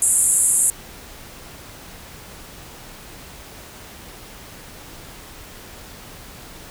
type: band-pass noise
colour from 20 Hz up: white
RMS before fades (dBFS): -17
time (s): 0.02-0.7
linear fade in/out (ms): 0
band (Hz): 7300 to 11000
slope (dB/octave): 96
effects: pink hiss -40 dBFS RMS until 6.7 s